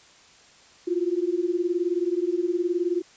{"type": "beating tone pair", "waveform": "sine", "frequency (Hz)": [341.6, 360.6], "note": ["F4", "F#4"], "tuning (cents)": [-38, -45], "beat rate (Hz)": 19, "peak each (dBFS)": [-25, -25], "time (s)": [0.87, 3.02], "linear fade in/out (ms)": 10, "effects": ["white hiss -53 dBFS RMS until 3.16 s", "resampled to 16000 Hz"]}